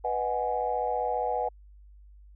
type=chord; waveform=sine; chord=G# minor seventh; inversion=first; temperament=equal with one note detuned; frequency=493.9 / 622.3 / 740 / 834.9 Hz; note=B4 / D#5 / F#5 / G#5; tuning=0 / 0 / 0 / +9 cents; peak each=-31 / -34 / -30 / -31 dBFS; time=0.04-1.49 s; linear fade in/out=10 ms; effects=tanh soft clip ceiling -15 dBFS + added 50 Hz sine -49 dBFS peak until 2.35 s